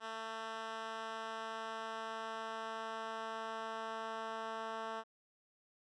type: tone with band-pass filter sweep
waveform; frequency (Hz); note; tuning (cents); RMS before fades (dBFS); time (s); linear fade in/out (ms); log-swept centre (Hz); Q
10% pulse; 223.2; A3; +25; -43; 0-5.04; 50; 1700 to 1100; 0.71
effects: resampled to 22050 Hz